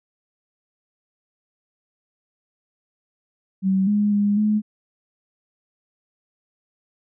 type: tone with pitch steps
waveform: sine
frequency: 191.1 / 207.2 / 204.4 / 212.1 Hz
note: G3 / G#3 / G#3 / G#3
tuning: -44 / -4 / -27 / +37 cents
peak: -16 dBFS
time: 3.62-4.62 s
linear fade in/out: 50 ms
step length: 250 ms
effects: none